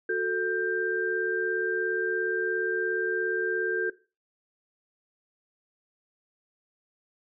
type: tone cluster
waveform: sine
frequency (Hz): 366.8 / 443.9 / 1575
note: F#4 / A4 / G6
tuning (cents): -15 / +15 / +8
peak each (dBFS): -29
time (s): 0.09-3.9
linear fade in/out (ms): 5
effects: noise-tail reverb RT60 0.3 s tail -17 dB re dry